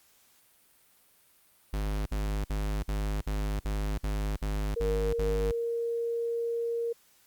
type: tone bursts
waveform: square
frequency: 51.3 Hz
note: G#1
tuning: 21 cents flat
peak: -29 dBFS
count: 10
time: 1.73-5.516 s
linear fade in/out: 5 ms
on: 330 ms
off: 54 ms
type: tone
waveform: sine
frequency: 466.2 Hz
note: A#4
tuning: in tune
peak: -28 dBFS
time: 4.76-6.93 s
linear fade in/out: 10 ms
effects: white hiss -63 dBFS RMS until 7.26 s + Opus 48 kbps